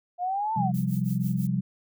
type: exponential two-way sweep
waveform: sine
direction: up then down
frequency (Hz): 698.5 to 902 to 698.5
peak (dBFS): -25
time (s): 0.18-0.72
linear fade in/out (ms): 50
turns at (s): 0.55
type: chord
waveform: sine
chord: C suspended fourth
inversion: none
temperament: equal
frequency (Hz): 130.81 / 174.61 / 196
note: C3 / F3 / G3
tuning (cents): 0 / 0 / 0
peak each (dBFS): -28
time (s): 0.56-1.61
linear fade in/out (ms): 10
type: noise with tremolo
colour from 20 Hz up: violet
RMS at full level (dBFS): -42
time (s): 0.74-1.47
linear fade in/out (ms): 2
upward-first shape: triangle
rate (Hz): 6.1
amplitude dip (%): 100
effects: none